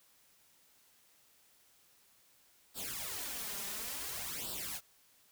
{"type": "noise with flanger", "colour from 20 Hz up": "white", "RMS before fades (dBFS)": -41, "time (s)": [2.74, 4.81], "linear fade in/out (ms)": 50, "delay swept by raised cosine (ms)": [0.23, 5.03], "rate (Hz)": 0.57, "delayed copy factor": 0.8, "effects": ["white hiss -67 dBFS RMS until 5.31 s"]}